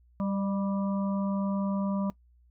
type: harmonic tone with a mistuned harmonic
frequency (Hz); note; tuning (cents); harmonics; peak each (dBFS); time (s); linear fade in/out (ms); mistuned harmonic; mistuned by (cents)
196.4; G3; +4; 1 / 3 / 5 / 6; -27 / -37 / -41 / -43; 0.2-2.1; 0; 3; +30
effects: noise-tail reverb RT60 0.1 s tail -20 dB re dry + added 60 Hz sine -58 dBFS peak until 2.5 s